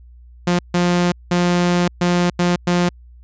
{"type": "tone bursts at uneven times", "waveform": "sawtooth", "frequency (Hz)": 176.2, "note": "F3", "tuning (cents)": 16, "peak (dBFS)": -10, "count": 6, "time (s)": [[0.47, 0.59], [0.74, 1.12], [1.31, 1.88], [2.01, 2.3], [2.39, 2.56], [2.67, 2.89]], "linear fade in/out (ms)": 5, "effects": ["added 60 Hz sine -40 dBFS peak until 3.23 s", "resampled to 16000 Hz"]}